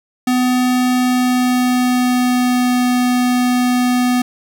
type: tone with pitch glide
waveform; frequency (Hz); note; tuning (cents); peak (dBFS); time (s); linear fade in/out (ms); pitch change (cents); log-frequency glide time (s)
square; 251 to 248.1; B3 to B3; +28 to +8; -13; 0.27-4.22; 5; -20; 0.94-2.83
effects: 9-bit